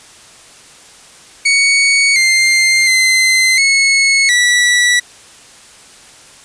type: tone with pitch steps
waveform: sawtooth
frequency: 2231 / 2099 / 2062 / 2190 / 1951 Hz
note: C#7 / C7 / C7 / C#7 / B6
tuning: +11 / +5 / -26 / -22 / -22 cents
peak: -5 dBFS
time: 1.45-5 s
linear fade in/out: 10 ms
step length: 710 ms
effects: white hiss -40 dBFS RMS until 6.44 s + resampled to 22050 Hz

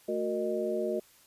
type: tone cluster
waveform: sine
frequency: 220.3 / 367.8 / 464.2 / 614 Hz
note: A3 / F#4 / A#4 / D#5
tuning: +2 / -10 / -7 / -23 cents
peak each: -37 / -32 / -35 / -33 dBFS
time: 0.08-1 s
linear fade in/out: 10 ms
effects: white hiss -60 dBFS RMS until 1.26 s + resampled to 32000 Hz

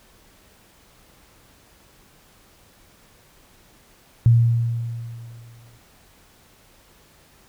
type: tone with exponential decay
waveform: sine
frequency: 116.8 Hz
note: A#2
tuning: 4 cents sharp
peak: -9 dBFS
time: 4.26-5.78 s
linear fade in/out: 0 ms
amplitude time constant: 330 ms
effects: pink hiss -54 dBFS RMS until 7.48 s

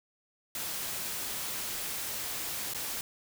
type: noise with dropouts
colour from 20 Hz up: white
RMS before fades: -36 dBFS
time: 0.55-3.01 s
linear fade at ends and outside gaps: 1 ms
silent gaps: 2.736-2.746 s
effects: none

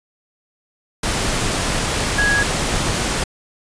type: tone in noise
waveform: sine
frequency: 1661.2 Hz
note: G#6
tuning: in tune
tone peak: -15 dBFS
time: 2.18-2.43 s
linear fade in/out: 5 ms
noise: pink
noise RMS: -20 dBFS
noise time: 1.03-3.24 s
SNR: +2 dB
effects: resampled to 22050 Hz

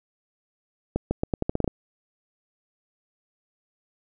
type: accelerating click train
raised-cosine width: 2 ms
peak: -10 dBFS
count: 10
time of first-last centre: 0.96-1.677 s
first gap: 150 ms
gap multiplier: 0.83
effects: none

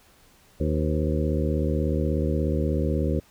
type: harmonic tone with a mistuned harmonic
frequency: 76.5 Hz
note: D#2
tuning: 29 cents flat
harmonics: 1 / 2 / 3 / 4 / 5 / 6 / 7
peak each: -25 / -28 / -30 / -31 / -32 / -33 / -33 dBFS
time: 0.6-3.2 s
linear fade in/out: 5 ms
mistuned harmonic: 6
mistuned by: +71 cents
effects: pink hiss -57 dBFS RMS until 3.3 s

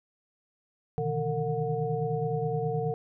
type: tone cluster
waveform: sine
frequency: 124.7 / 149.6 / 159.1 / 454.6 / 729 Hz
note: B2 / D3 / D#3 / A#4 / F#5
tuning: +17 / +32 / +39 / -43 / -26 cents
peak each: -35 / -34 / -34 / -30 / -35 dBFS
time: 0.98-2.94 s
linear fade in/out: 0 ms
effects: none

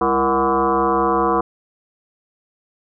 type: tone with frequency modulation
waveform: sine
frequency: 740 Hz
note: F#5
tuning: in tune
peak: -14 dBFS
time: 0.01-1.41 s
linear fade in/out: 5 ms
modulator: 135 Hz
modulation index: 3.6
effects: none

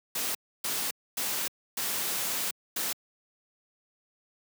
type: noise bursts at uneven times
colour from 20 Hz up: white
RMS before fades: -31 dBFS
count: 5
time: 0.15-0.35 / 0.64-0.91 / 1.17-1.48 / 1.77-2.51 / 2.76-2.93 s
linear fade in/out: 5 ms
effects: high-pass 150 Hz 12 dB/octave

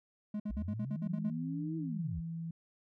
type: tone bursts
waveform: triangle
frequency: 209.8 Hz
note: G#3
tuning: 18 cents sharp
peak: -32 dBFS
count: 9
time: 0.34-1.303 s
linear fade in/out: 5 ms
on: 59 ms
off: 54 ms
type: linear two-way sweep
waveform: sine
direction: up then down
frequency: 51 to 327.6 to 51 Hz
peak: -37 dBFS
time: 0.49-2.21 s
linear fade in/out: 20 ms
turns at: 1.77 s
type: tone with pitch glide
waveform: sine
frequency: 162.8 to 165.26 Hz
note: E3 to E3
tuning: -21 to +5 cents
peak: -37 dBFS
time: 1.06-2.51 s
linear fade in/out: 5 ms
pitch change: +26 cents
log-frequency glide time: 1.95-2.17 s
effects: none

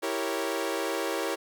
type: chord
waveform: sawtooth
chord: E diminished seventh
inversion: none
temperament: equal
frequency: 329.6 / 392 / 466.2 / 554.4 Hz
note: E4 / G4 / Bb4 / Db5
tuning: 0 / 0 / 0 / 0 cents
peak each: -30 dBFS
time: 0.02-1.36 s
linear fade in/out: 20 ms
effects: none

